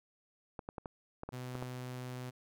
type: clicks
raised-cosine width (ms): 1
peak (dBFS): -27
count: 8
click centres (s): 0.592 / 0.689 / 0.782 / 0.858 / 1.234 / 1.29 / 1.553 / 1.625
type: tone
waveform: sawtooth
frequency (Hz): 126.1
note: B2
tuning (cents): +36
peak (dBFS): -37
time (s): 1.32-2.31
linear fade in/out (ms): 20
effects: none